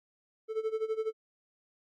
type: tone with tremolo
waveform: triangle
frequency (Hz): 440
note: A4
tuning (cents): 0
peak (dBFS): -25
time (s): 0.48-1.13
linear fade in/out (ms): 50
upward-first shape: sine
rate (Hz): 12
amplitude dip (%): 85
effects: Opus 48 kbps